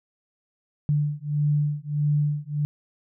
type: beating tone pair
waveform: sine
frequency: 146.83 / 148.43 Hz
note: D3 / D3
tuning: 0 / +19 cents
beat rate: 1.6 Hz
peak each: -24 dBFS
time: 0.89-2.65 s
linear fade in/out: 0 ms
effects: none